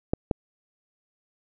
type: clicks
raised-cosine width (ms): 2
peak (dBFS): -9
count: 2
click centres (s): 0.135 / 0.312
effects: none